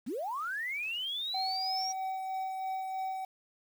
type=linear sweep; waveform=sine; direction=up; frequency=185 to 5750 Hz; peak=-33 dBFS; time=0.06-1.93 s; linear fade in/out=20 ms
type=tone with tremolo; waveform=triangle; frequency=760 Hz; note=F#5; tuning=46 cents sharp; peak=-30 dBFS; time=1.34-3.25 s; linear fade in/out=5 ms; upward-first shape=sine; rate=3.1 Hz; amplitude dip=30%
effects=9-bit